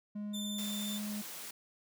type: tone with pitch glide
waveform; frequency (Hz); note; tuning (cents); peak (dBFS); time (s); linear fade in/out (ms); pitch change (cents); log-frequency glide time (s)
triangle; 207.7 to 209; G#3 to G#3; 0 to +11; -35; 0.15-1.22; 10; +11; 0.82-1.01
type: tone with vibrato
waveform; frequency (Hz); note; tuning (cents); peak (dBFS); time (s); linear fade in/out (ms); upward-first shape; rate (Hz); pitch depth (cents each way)
sawtooth; 3553; A7; +16; -37; 0.33-0.99; 20; sine; 19; 21
type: high-pass noise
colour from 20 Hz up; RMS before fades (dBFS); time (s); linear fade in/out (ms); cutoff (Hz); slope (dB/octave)
white; -45; 0.58-1.51; 5; 140; 24
effects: none